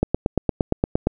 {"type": "click train", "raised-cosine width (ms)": 2, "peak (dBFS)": -4, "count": 10, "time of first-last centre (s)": [0.03, 1.07], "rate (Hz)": 8.65, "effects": []}